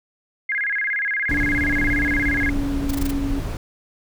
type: tone with vibrato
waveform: sine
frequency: 1864.7 Hz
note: A#6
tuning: in tune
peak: -20 dBFS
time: 0.49-2.5 s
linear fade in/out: 5 ms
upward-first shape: square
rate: 17 Hz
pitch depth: 210 cents each way
type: noise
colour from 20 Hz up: brown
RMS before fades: -25 dBFS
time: 1.29-3.57 s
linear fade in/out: 2 ms
type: tone with pitch glide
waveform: sine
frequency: 290 to 278.5 Hz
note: D4 to C#4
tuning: -22 to +8 cents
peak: -23 dBFS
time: 1.3-3.4 s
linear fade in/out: 10 ms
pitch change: -70 cents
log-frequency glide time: 2.11-2.75 s
type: noise bursts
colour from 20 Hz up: white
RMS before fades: -31 dBFS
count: 6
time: 2.89-3.11 s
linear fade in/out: 5 ms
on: 20 ms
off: 20 ms
effects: none